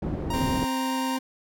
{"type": "low-pass noise", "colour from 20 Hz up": "white", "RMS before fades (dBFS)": -29, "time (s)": [0.02, 0.65], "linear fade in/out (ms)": 5, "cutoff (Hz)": 270, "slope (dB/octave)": 12}
{"type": "tone with vibrato", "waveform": "45% pulse", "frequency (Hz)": 932.3, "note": "A#5", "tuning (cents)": 0, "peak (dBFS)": -29, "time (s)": [0.3, 1.17], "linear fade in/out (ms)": 5, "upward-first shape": "sine", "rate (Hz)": 9.8, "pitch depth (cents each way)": 12}
{"type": "tone", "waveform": "40% pulse", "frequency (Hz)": 261.6, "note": "C4", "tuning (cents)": 0, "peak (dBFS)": -26, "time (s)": [0.33, 1.19], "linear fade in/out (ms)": 10}
{"effects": []}